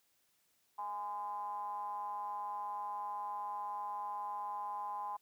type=ring-modulated tone; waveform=triangle; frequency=98 Hz; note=G2; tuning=in tune; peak=-33 dBFS; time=0.78-5.17 s; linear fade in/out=10 ms; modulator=925 Hz; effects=white hiss -75 dBFS RMS until 5.21 s + high-pass 60 Hz 12 dB/octave